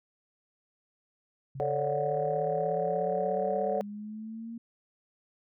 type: exponential sweep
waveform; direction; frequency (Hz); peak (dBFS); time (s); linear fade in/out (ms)
sine; up; 134.9 to 233.1; -37; 1.55-4.58; 5
type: chord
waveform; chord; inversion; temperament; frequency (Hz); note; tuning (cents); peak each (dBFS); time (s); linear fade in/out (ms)
sine; D major seventh; second; just; 440.5 / 550.6 / 587.3 / 734.2; A4 / C#5 / D5 / F#5; +2 / -12 / 0 / -14; -32; 1.6-3.81; 0
effects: tanh soft clip ceiling -16 dBFS